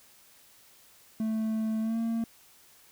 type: tone with pitch glide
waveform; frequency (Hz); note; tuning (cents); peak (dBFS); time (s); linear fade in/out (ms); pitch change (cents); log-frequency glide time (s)
triangle; 220 to 228.2; A3 to A#3; 0 to -37; -25; 1.2-2.24; 2; +63; 1.81-1.98
effects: white hiss -58 dBFS RMS until 2.91 s